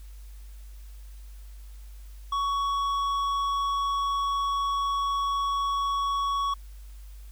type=tone with tanh clipping; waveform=sine; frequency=1119 Hz; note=C#6; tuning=16 cents sharp; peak=-26 dBFS; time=2.32-6.54 s; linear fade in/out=5 ms; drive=9 dB; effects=added 50 Hz sine -41 dBFS peak until 7.31 s + white hiss -59 dBFS RMS until 7.31 s